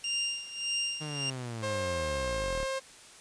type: tone with tremolo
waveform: 25% pulse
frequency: 2794 Hz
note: F7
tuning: in tune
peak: -24 dBFS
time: 0.04-1.3 s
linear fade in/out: 2 ms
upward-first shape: sine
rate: 1.7 Hz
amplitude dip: 80%
type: linear sweep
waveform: sawtooth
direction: down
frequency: 155.56 to 33.03 Hz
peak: -32 dBFS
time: 1-2.66 s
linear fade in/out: 20 ms
type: tone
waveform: sawtooth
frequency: 533 Hz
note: C5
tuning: 32 cents sharp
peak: -27 dBFS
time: 1.62-2.8 s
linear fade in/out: 20 ms
effects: white hiss -52 dBFS RMS until 3.2 s + resampled to 22050 Hz